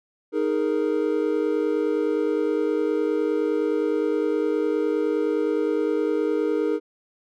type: chord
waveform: triangle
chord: D# suspended fourth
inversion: none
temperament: equal with one note detuned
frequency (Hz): 311.1 / 416.5 / 466.2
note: D#4 / G#4 / A#4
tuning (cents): 0 / +5 / 0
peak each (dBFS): -23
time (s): 0.32-6.8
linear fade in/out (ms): 50
effects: none